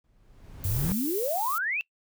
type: noise with exponential growth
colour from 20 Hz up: brown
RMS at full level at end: -27 dBFS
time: 0.04-0.92 s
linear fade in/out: 1 ms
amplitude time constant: 190 ms
type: noise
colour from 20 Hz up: violet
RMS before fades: -34 dBFS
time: 0.64-1.58 s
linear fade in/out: 0 ms
type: exponential sweep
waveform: sine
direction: up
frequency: 86.9 to 2730 Hz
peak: -26 dBFS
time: 0.65-1.81 s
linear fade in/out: 0 ms
effects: noise-tail reverb RT60 0.1 s tail -23 dB re dry